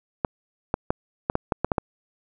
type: clicks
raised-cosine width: 1 ms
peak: -7 dBFS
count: 9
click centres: 0.248 / 0.741 / 0.905 / 1.299 / 1.354 / 1.522 / 1.646 / 1.718 / 1.782 s
effects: none